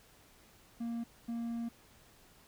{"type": "tone bursts at uneven times", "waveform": "triangle", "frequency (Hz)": 233.1, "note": "A#3", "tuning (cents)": 0, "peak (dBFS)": -33, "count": 2, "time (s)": [[0.8, 1.04], [1.28, 1.69]], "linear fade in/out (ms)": 10, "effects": ["pink hiss -62 dBFS RMS until 2.47 s"]}